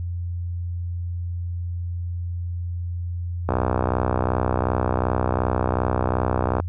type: click train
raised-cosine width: 1 ms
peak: -7 dBFS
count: 196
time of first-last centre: 3.49-6.6 s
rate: 62.7 Hz
effects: added 87 Hz sine -25 dBFS peak until 6.68 s